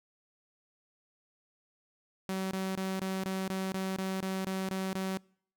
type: tone bursts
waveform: sawtooth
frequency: 190 Hz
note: F#3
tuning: 46 cents sharp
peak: -28 dBFS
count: 12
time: 2.29-5.172 s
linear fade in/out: 0 ms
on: 220 ms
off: 22 ms
effects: noise-tail reverb RT60 0.6 s tail -26 dB re dry